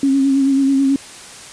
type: tone with vibrato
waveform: sine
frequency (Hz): 272.5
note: C#4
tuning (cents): -29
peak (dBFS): -11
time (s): 0.03-0.96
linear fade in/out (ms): 2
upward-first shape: sine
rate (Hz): 9.2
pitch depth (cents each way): 32
effects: white hiss -36 dBFS RMS until 1.52 s + resampled to 22050 Hz